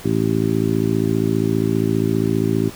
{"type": "harmonic tone", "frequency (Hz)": 55, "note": "A1", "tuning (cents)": 0, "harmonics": [2, 3, 4, 5, 6, 7], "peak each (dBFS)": [-23, -23, -23, -23, -23, -23], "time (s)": [0.04, 2.7], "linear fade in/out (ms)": 20, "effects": ["pink hiss -38 dBFS RMS until 2.75 s"]}